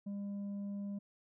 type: tone with tanh clipping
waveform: sine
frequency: 201 Hz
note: G3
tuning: 44 cents sharp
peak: -39 dBFS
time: 0.06-0.99 s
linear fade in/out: 10 ms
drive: 4 dB
effects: none